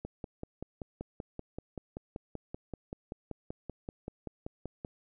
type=click train; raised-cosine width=2 ms; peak=-25 dBFS; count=26; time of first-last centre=0.05-4.848 s; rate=5.21 Hz; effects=none